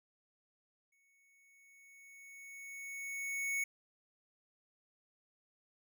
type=tone with exponential growth; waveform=square; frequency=2217 Hz; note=C#7; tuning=in tune; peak=-33 dBFS; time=0.92-3.64 s; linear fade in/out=5 ms; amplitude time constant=590 ms; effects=none